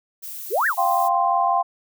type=noise; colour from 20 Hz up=violet; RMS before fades=-34 dBFS; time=0.22-1.09 s; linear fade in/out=20 ms
type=exponential two-way sweep; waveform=sine; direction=up then down; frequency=329.6 to 1928 to 766 Hz; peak=-17 dBFS; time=0.5-0.75 s; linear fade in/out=50 ms; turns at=0.67 s
type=chord; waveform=sine; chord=F suspended second; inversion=none; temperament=equal; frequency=698.5 / 784 / 1046.5 Hz; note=F5 / G5 / C6; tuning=0 / 0 / 0 cents; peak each=-21 dBFS; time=0.77-1.63 s; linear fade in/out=20 ms
effects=none